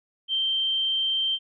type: tone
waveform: sine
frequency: 3136 Hz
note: G7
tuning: in tune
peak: -22 dBFS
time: 0.28-1.39 s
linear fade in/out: 50 ms
effects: none